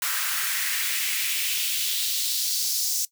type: noise with high-pass filter sweep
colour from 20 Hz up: white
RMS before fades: -26 dBFS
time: 0.02-3.05 s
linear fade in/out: 2 ms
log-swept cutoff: 1300 to 5700 Hz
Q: 2.2
effects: noise-tail reverb RT60 0.1 s tail -18 dB re dry

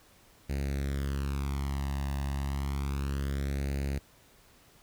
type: tone with flanger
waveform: sawtooth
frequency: 69.3 Hz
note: C#2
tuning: in tune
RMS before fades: -32 dBFS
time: 0.49-3.99 s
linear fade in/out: 10 ms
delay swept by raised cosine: 0.45 to 1.09 ms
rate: 0.3 Hz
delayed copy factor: +0.8
effects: pink hiss -60 dBFS RMS until 4.82 s

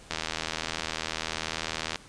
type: click train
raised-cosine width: 0.2 ms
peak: -12 dBFS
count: 149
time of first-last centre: 0.11-1.958 s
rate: 80.1 Hz
effects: pink hiss -51 dBFS RMS until 2.08 s + resampled to 22050 Hz

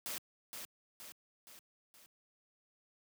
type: noise with echo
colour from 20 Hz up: white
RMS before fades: -41 dBFS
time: 0.06-0.18 s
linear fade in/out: 0 ms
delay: 470 ms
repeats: 4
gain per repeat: -5 dB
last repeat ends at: 2.06 s
effects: high-pass 150 Hz 12 dB/octave

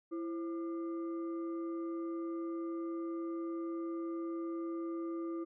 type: tone with frequency modulation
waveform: sine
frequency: 333.7 Hz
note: E4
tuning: 21 cents sharp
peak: -36 dBFS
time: 0.11-5.45 s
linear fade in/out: 20 ms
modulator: 864 Hz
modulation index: 0.38
effects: none

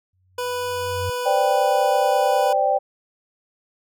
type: tone with exponential growth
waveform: sine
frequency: 92.5 Hz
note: F#2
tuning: in tune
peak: -24 dBFS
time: 0.13-1.1 s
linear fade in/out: 5 ms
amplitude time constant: 210 ms
type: tone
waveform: 25% pulse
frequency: 493.9 Hz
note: B4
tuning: in tune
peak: -20 dBFS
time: 0.38-2.53 s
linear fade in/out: 5 ms
type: chord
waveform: sine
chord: C suspended second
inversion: none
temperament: just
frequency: 523.3 / 588.7 / 784.9 Hz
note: C5 / D5 / G5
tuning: 0 / +4 / +2 cents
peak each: -23 / -21 / -19 dBFS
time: 1.25-2.79 s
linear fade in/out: 20 ms
effects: none

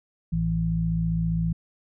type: harmonic tone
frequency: 55 Hz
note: A1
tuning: in tune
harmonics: 1 / 2 / 3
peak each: -29 / -32 / -23 dBFS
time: 0.32-1.53 s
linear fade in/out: 10 ms
effects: none

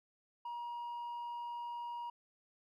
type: tone with hard clipping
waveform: triangle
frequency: 952 Hz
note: A#5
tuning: 36 cents sharp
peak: -39 dBFS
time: 0.45-2.1 s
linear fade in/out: 5 ms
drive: 1 dB
effects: none

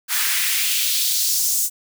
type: noise with high-pass filter sweep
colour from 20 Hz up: white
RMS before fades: -20 dBFS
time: 0.08-1.7 s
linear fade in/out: 50 ms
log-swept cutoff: 1400 to 7500 Hz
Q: 1.7
effects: none

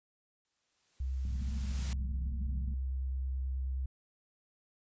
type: noise with exponential growth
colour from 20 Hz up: white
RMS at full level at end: -43 dBFS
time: 0.45-1.93 s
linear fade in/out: 0 ms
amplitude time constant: 320 ms
type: tone with vibrato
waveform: sine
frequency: 65.41 Hz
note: C2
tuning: in tune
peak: -32 dBFS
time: 1-3.86 s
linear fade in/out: 5 ms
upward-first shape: square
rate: 9.4 Hz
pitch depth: 10 cents each way
type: low-pass noise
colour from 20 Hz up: white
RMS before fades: -44 dBFS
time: 1.25-2.74 s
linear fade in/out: 2 ms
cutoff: 230 Hz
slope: 96 dB/octave
effects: resampled to 16000 Hz

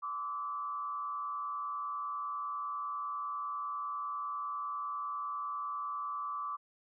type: tone with frequency modulation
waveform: sine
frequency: 1155 Hz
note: D6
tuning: 29 cents flat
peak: -35 dBFS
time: 0.02-6.57 s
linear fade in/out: 20 ms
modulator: 120 Hz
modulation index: 0.64
effects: none

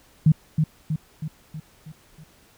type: tone with echo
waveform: sine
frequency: 155.56 Hz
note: D#3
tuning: in tune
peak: -11 dBFS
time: 0.26-0.32 s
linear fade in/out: 5 ms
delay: 320 ms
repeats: 6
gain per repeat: -5 dB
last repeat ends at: 2.24 s
effects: pink hiss -56 dBFS RMS until 2.57 s

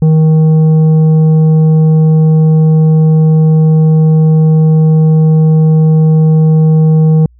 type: tone with tanh clipping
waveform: sine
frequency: 157.6 Hz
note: D#3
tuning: 23 cents sharp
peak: -5 dBFS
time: 0.02-7.26 s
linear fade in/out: 2 ms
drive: 7 dB
effects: added 60 Hz sine -40 dBFS peak until 7.39 s

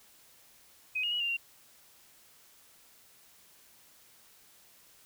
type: tone with pitch steps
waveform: sine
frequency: 2515 / 2861 / 2916 / 2790 / 2762 Hz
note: D#7 / F7 / F#7 / F7 / F7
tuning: +18 / +41 / -26 / -2 / -20 cents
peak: -29 dBFS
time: 0.95-1.37 s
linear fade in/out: 10 ms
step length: 84 ms
effects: white hiss -60 dBFS RMS until 5.05 s

